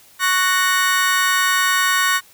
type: chord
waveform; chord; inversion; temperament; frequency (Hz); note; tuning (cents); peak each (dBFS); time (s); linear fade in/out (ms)
35% pulse; F# major; second; just; 1110 / 1480 / 1850; C#6 / F#6 / A#6; +2 / 0 / -14; -18; 0.19-2.21; 50
effects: white hiss -49 dBFS RMS until 2.33 s